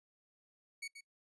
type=tone with echo; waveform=sawtooth; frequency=2234 Hz; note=C#7; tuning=13 cents sharp; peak=-37 dBFS; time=0.82-0.88 s; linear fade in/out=10 ms; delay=130 ms; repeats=1; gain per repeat=-9 dB; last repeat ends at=1.01 s; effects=noise-tail reverb RT60 0.1 s tail -22 dB re dry + resampled to 24000 Hz